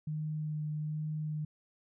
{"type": "tone with vibrato", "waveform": "sine", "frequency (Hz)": 152.9, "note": "D#3", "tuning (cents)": -30, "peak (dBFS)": -33, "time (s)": [0.07, 1.45], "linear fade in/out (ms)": 5, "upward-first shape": "sine", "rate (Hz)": 1.2, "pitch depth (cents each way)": 13, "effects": []}